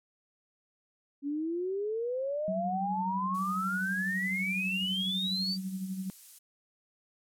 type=exponential sweep; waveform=sine; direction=up; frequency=277.2 to 4699 Hz; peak=-30 dBFS; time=1.22-5.58 s; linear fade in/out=50 ms
type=tone with tremolo; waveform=sine; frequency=189 Hz; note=F#3; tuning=37 cents sharp; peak=-31 dBFS; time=2.48-6.1 s; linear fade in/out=0 ms; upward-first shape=sine; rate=12 Hz; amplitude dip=55%
type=noise; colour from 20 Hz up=violet; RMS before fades=-46 dBFS; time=3.34-6.39 s; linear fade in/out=10 ms
effects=low-pass 11000 Hz 12 dB/octave